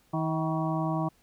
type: harmonic tone with a mistuned harmonic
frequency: 160 Hz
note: D#3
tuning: 49 cents sharp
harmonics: 1 / 2 / 4 / 5 / 6 / 7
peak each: -29 / -32 / -35 / -36 / -37 / -37 dBFS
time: 0.13-1.09 s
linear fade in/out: 10 ms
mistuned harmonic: 5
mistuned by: -64 cents
effects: pink hiss -65 dBFS RMS until 1.22 s